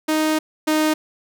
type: tone pair in turn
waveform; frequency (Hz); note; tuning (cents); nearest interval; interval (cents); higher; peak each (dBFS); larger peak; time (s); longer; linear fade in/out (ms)
sawtooth; 311.1 / 309.5; D#4 / D#4; 0 / -9; unison; 9; first; -13 / -12; second; 0.08-0.39 / 0.67-0.94; first; 10
effects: none